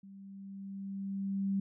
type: tone with level ramp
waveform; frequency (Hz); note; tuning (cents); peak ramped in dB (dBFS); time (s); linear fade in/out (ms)
sine; 195.9; G3; -1; -49 to -28; 0.03-1.6; 5
effects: none